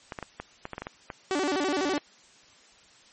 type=clicks; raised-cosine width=0.5 ms; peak=-19 dBFS; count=10; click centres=0.122 / 0.188 / 0.227 / 0.4 / 0.654 / 0.733 / 0.781 / 0.82 / 0.869 / 1.102 s
type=tone with vibrato; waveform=sawtooth; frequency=332.4 Hz; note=E4; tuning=15 cents sharp; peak=-21 dBFS; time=1.31-1.98 s; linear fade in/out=0 ms; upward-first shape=square; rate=12 Hz; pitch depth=230 cents each way
effects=white hiss -56 dBFS RMS until 3.12 s + MP3 32 kbps